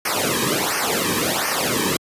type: noise with flanger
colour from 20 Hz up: pink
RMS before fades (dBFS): -21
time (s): 0.05-1.97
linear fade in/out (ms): 5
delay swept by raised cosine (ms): 0.26 to 1.46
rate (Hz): 1.4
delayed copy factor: -0.95
effects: high-pass 100 Hz 12 dB/octave + resampled to 32000 Hz